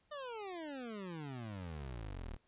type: exponential sweep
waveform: 25% pulse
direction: down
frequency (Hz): 610 to 35.41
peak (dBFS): -39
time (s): 0.11-2.37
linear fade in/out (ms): 10
effects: pink hiss -75 dBFS RMS until 2.47 s + resampled to 8000 Hz